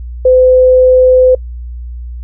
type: tone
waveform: sine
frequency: 510 Hz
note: C5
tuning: 44 cents flat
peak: -3 dBFS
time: 0.25-1.35 s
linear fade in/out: 5 ms
effects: noise-tail reverb RT60 0.1 s tail -26 dB re dry + added 60 Hz sine -21 dBFS peak until 2.23 s